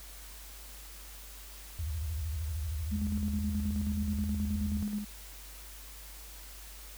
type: tone with vibrato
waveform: sine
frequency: 77.78 Hz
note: D#2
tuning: in tune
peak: -32 dBFS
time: 1.79-4.83 s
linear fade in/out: 0 ms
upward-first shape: square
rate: 13 Hz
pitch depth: 150 cents each way
type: tone with tremolo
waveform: sine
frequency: 207.7 Hz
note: G#3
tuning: in tune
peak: -30 dBFS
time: 2.91-5.05 s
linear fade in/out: 20 ms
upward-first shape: square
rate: 9.4 Hz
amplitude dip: 45%
effects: added 50 Hz sine -48 dBFS peak until 6.97 s + white hiss -50 dBFS RMS until 6.97 s